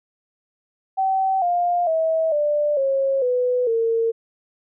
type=tone with pitch steps; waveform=sine; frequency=767 / 703.3 / 645 / 591.4 / 542.4 / 497.3 / 456.1 Hz; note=G5 / F5 / E5 / D5 / C#5 / B4 / A#4; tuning=-38 / +12 / -38 / +12 / -38 / +12 / -38 cents; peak=-17 dBFS; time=0.97-4.12 s; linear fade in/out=20 ms; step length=450 ms; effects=none